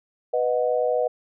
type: chord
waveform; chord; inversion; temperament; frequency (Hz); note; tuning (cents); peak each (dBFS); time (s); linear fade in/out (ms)
sine; B major; none; equal with one note detuned; 493.9 / 622.3 / 734.5; B4 / D#5 / F#5; 0 / 0 / -13; -22 / -24 / -28; 0.33-1.08; 10
effects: none